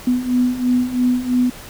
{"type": "beating tone pair", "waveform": "sine", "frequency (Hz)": [246.9, 249.9], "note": ["B3", "B3"], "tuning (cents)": [0, 21], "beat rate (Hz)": 3, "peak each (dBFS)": [-20, -16], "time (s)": [0.07, 1.5], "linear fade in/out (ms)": 5, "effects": ["pink hiss -37 dBFS RMS until 1.69 s"]}